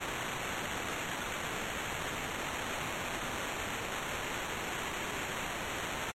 blue noise with sample-and-hold, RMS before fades -37 dBFS, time 0-6.12 s, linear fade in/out 20 ms, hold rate 4900 Hz, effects low-pass 11000 Hz 12 dB/octave + MP3 64 kbps

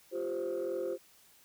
sine chord, F suspended second, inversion none, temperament equal, 349.2 / 392 / 523.3 Hz, F4 / G4 / C5, 0 / 0 / 0 cents, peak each -36 / -36 / -34 dBFS, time 0.11-0.98 s, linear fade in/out 50 ms, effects tanh soft clip ceiling -28 dBFS + white hiss -62 dBFS RMS until 1.44 s

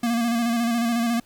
square tone with vibrato, 233.9 Hz, A#3, 6 cents sharp, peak -21 dBFS, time 0.03-1.2 s, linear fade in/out 5 ms, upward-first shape square, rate 14 Hz, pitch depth 33 cents each way, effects pink hiss -57 dBFS RMS until 1.25 s

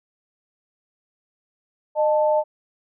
sine tone pair together, 611 / 880 Hz, D#5 / A5, -32 / 0 cents, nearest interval tritone, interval 632 cents, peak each -17 / -22 dBFS, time 1.95-2.44 s, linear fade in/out 50 ms, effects none

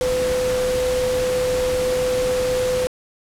sine tone in noise, 505 Hz, B4, 39 cents sharp, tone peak -18 dBFS, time 0.01-2.87 s, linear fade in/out 0 ms, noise pink, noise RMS -28 dBFS, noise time 0.01-2.87 s, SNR +7 dB, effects low-pass 11000 Hz 12 dB/octave

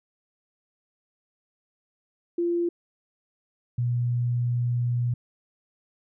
sine tone pair in turn, 344.4 / 121.17 Hz, F4 / B2, -24 / -33 cents, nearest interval octave + tritone, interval 1809 cents, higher first, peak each -22 dBFS, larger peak neither, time 2.38-2.69 / 3.78-5.14 s, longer second, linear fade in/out 5 ms, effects none

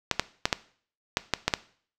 clicks, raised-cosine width 0.2 ms, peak -4 dBFS, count 8, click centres 0.113 / 0.196 / 0.455 / 0.528 / 1.171 / 1.337 / 1.48 / 1.538 s, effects noise-tail reverb RT60 0.5 s tail -18 dB re dry

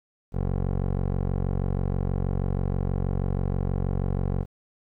15% pulse tone with low-pass filter, 46.25 Hz, F#1, in tune, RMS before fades -26 dBFS, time 0.32-4.46 s, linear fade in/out 50 ms, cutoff 730 Hz, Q 0.67, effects 10-bit

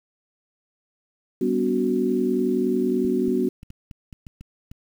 sine chord, G major seventh, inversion none, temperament equal with one note detuned, 196 / 246.9 / 286.6 / 370 Hz, G3 / B3 / D4 / F#4, 0 / 0 / -42 / 0 cents, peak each -28 / -23 / -28 / -23 dBFS, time 1.41-3.49 s, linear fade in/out 5 ms
clicks, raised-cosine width 5 ms, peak -28 dBFS, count 9, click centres 3.05 / 3.282 / 3.631 / 3.704 / 3.912 / 4.128 / 4.268 / 4.41 / 4.715 s
effects 8-bit

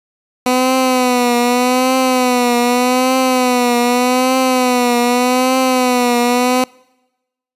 15% pulse tone with vibrato, 250.3 Hz, B3, 23 cents sharp, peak -5 dBFS, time 0.46-6.64 s, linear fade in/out 2 ms, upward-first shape triangle, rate 0.83 Hz, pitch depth 75 cents each way, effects noise-tail reverb RT60 1.0 s tail -26 dB re dry + resampled to 32000 Hz

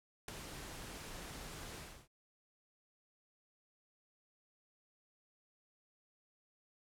pink noise with ADSR envelope, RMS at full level -38 dBFS, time 0.28-2.08 s, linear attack 5 ms, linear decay 3 ms, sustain -10 dB, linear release 310 ms, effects low-pass 12000 Hz 12 dB/octave

